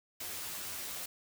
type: noise with comb filter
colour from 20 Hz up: white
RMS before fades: -41 dBFS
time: 0.2-1.06 s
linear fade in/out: 5 ms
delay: 11 ms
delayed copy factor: +0.7
effects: none